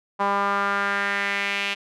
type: tone with band-pass filter sweep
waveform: sawtooth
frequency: 200 Hz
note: G3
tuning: 35 cents sharp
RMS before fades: -24 dBFS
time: 0.19-1.75 s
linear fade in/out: 20 ms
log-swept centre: 970 to 2700 Hz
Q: 2.9
effects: none